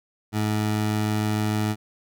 20% pulse tone, 106.7 Hz, G#2, 47 cents sharp, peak -17 dBFS, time 0.32-1.76 s, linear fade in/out 50 ms, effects none

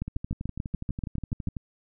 two click trains, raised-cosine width 5 ms, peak -21 / -17 dBFS, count 19 / 11, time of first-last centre 0.08-1.568 / 0.02-1.473 s, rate 12.1 / 6.88 Hz, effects none

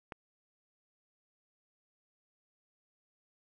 click, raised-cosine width 0.5 ms, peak -26 dBFS, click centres 0.122 s, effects none

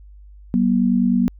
sine tone pair together, 190.45 / 240.3 Hz, G3 / B3, -50 / -47 cents, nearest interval major third, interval 403 cents, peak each -18 / -16 dBFS, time 0.54-1.28 s, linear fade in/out 0 ms, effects added 50 Hz sine -40 dBFS peak until 1.39 s

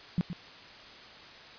sine tone with echo, 174.61 Hz, F3, in tune, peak -23 dBFS, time 0.18-0.21 s, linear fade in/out 0 ms, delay 120 ms, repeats 1, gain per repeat -10 dB, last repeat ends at 0.33 s, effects white hiss -49 dBFS RMS until 1.58 s + resampled to 11025 Hz

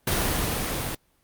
pink noise with level ramp, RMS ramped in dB -23 to -30 dBFS, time 0.07-0.95 s, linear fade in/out 5 ms, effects pink hiss -66 dBFS RMS until 1.23 s + Opus 32 kbps

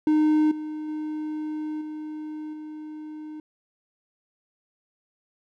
triangle tone with level steps, 306.9 Hz, D#4, 24 cents flat, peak -15 / -28 / -26 / -30 / -33 dBFS, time 0.07-3.4 s, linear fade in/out 2 ms, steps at 0.51 / 0.88 / 1.81 / 2.53 s, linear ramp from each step 5 ms, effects none

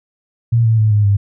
sine tone with pitch steps, 116.54 / 112.38 / 108.36 / 104.49 / 100.75 Hz, A#2 / A2 / A2 / G#2 / G2, 0 / +37 / -26 / +11 / +48 cents, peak -9 dBFS, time 0.52-1.17 s, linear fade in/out 10 ms, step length 130 ms, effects none

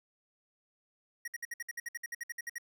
square tone bursts, 1892 Hz, A#6, 25 cents sharp, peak -37 dBFS, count 16, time 1.25-2.583 s, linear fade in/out 5 ms, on 28 ms, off 59 ms, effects none

